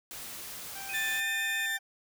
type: noise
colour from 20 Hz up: white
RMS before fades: -42 dBFS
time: 0.11-1.2 s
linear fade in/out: 0 ms
type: tone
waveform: 20% pulse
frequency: 784 Hz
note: G5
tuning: in tune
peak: -38 dBFS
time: 0.75-1.79 s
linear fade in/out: 10 ms
type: tone with vibrato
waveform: sine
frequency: 2489 Hz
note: D#7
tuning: in tune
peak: -36 dBFS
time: 0.89-1.66 s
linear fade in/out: 2 ms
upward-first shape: square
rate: 7.8 Hz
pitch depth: 11 cents each way
type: tone with pitch glide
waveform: 35% pulse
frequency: 1772 to 1790.5 Hz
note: A6 to A6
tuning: +12 to +30 cents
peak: -28 dBFS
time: 0.93-1.78 s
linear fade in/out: 20 ms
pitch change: +18 cents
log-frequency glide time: 1.13-1.23 s
effects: none